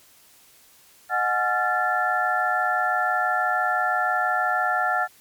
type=tone cluster; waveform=sine; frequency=620 / 733 / 839 / 1373 / 1751 Hz; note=D#5 / F#5 / G#5 / F6 / A6; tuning=-6 / -16 / +17 / -30 / -9 cents; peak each=-33 / -24 / -31 / -24 / -26 dBFS; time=1.09-5.08 s; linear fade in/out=50 ms; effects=white hiss -54 dBFS RMS until 5.2 s + MP3 96 kbps